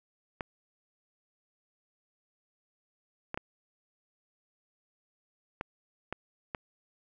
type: clicks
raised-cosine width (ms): 0.5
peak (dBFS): -19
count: 6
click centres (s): 0.408 / 3.344 / 3.375 / 5.611 / 6.126 / 6.548
effects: none